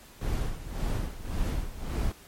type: noise with tremolo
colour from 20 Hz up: brown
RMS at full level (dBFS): -27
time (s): 0.21-2.12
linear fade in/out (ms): 5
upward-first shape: sine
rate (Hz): 1.8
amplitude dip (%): 80
effects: pink hiss -52 dBFS RMS until 2.27 s + MP3 64 kbps